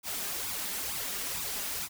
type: noise with flanger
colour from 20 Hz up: white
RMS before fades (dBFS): -35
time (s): 0.03-1.89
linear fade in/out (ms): 50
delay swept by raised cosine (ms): 0.81 to 5.01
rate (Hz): 2.2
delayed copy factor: +0.7
effects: none